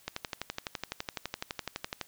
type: click train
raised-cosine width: 0.2 ms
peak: -16 dBFS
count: 24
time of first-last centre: 0.08-2.013 s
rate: 11.9 Hz
effects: white hiss -60 dBFS RMS until 2.07 s